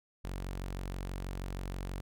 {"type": "tone", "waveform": "sawtooth", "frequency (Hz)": 46.25, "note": "F#1", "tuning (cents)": 0, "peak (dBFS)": -33, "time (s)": [0.24, 2.01], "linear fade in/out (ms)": 10, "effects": []}